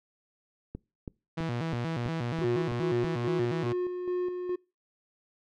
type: click train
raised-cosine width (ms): 3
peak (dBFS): -24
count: 8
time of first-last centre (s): 0.75-3.045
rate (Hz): 3.05
type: tone with vibrato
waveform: sawtooth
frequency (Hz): 140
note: C#3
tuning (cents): +18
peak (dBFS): -26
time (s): 1.37-3.73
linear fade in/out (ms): 10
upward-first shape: square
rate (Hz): 4.2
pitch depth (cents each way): 270
type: tone with tremolo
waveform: triangle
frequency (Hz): 360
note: F#4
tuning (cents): -47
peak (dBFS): -25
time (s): 2.41-4.56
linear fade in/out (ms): 10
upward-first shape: square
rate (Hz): 2.4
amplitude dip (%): 45
effects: noise-tail reverb RT60 0.3 s tail -25 dB re dry + low-pass 4000 Hz 12 dB/octave